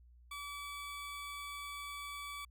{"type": "tone", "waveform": "20% pulse", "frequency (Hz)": 1148, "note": "D6", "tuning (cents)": -40, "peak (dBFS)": -38, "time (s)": [0.31, 2.45], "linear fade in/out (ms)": 5, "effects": ["added 60 Hz sine -58 dBFS peak until 2.5 s"]}